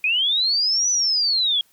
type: linear two-way sweep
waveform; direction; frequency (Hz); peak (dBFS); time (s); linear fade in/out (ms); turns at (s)
sine; up then down; 2426 to 6010 to 3244; -17; 0.04-1.61; 2; 0.9
effects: white hiss -59 dBFS RMS until 1.72 s